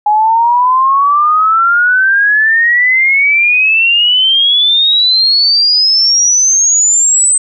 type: exponential sweep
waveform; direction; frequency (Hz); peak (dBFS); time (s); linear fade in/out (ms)
sine; up; 830.6 to 8230; -6; 0.06-7.38; 5
effects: none